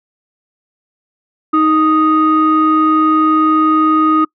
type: tone pair together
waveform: sine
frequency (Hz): 312.7 / 1244.5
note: D#4 / D#6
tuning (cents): +9 / 0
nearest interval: 2 octaves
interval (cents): 2391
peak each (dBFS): -10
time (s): 1.53-4.25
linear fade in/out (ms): 10
effects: noise-tail reverb RT60 0.1 s tail -26 dB re dry + tanh soft clip ceiling -3 dBFS